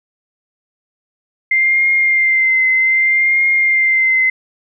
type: tone with vibrato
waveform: sine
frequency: 2093 Hz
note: C7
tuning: in tune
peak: -10 dBFS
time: 1.51-4.3 s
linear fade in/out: 5 ms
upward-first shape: triangle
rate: 0.64 Hz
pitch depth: 34 cents each way
effects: none